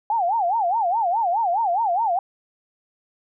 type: tone with vibrato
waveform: sine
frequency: 798 Hz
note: G5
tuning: 31 cents sharp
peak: -18 dBFS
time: 0.1-2.19 s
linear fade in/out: 2 ms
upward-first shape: sine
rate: 4.8 Hz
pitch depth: 270 cents each way
effects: none